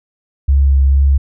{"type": "tone with vibrato", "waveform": "sine", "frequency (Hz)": 68.6, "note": "C#2", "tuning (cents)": -17, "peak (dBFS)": -7, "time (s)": [0.48, 1.18], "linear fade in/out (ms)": 10, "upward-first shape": "triangle", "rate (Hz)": 2.2, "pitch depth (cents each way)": 21, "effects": []}